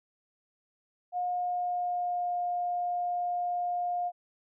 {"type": "tone with pitch glide", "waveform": "sine", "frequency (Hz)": [717, 708.8], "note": ["F5", "F5"], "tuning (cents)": [45, 25], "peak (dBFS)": -28, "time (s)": [1.12, 4.12], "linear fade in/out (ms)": 50, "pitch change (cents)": -20, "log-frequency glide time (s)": [1.24, 2.37], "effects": []}